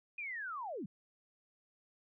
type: linear sweep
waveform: sine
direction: down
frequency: 2489 to 150.8 Hz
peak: -39 dBFS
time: 0.18-0.86 s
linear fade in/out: 5 ms
effects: none